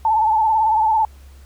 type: tone with vibrato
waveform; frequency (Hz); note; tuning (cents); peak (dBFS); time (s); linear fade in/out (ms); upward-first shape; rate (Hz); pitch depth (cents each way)
sine; 876; A5; -8; -13; 0.05-1.05; 2; sine; 18; 57
effects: added 68 Hz sine -40 dBFS peak until 1.45 s + pink hiss -53 dBFS RMS until 1.45 s